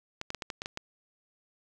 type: clicks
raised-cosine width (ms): 0.2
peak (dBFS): -18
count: 8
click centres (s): 0.214 / 0.304 / 0.347 / 0.422 / 0.502 / 0.619 / 0.659 / 0.774
effects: none